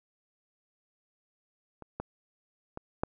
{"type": "clicks", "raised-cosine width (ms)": 1, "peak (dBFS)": [-30, -20, -24, -14], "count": 4, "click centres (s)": [1.823, 2, 2.774, 3.035], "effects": []}